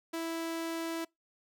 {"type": "tone", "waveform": "sawtooth", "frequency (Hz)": 329.6, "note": "E4", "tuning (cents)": 0, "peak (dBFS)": -30, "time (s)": [0.13, 1.05], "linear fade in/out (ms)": 10, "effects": ["noise-tail reverb RT60 0.2 s tail -26 dB re dry"]}